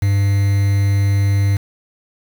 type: tone with quantisation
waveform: triangle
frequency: 100 Hz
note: G2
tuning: 35 cents sharp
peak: -10 dBFS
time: 0.02-1.57 s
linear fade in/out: 5 ms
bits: 5
effects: none